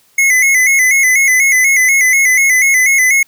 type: tone with vibrato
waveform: square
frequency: 2093 Hz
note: C7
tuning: in tune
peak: -8 dBFS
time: 0.18-3.23 s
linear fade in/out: 5 ms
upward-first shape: square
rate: 4.1 Hz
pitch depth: 65 cents each way
effects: white hiss -52 dBFS RMS until 3.27 s